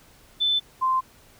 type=tone pair in turn; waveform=sine; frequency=3520 / 1041.4 Hz; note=A7 / C6; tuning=0 / -8 cents; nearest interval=octave + major sixth; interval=2108 cents; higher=first; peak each=-19 dBFS; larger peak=neither; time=0.4-0.6 / 0.81-1.01 s; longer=neither; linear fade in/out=20 ms; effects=pink hiss -54 dBFS RMS until 1.39 s